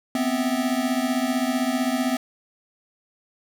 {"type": "tone cluster", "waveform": "square", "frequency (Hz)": [245.3, 260.9, 651], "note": ["B3", "C4", "E5"], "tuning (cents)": [-12, -5, -22], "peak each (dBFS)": [-26, -25, -31], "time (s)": [0.15, 2.17], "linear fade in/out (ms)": 2, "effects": []}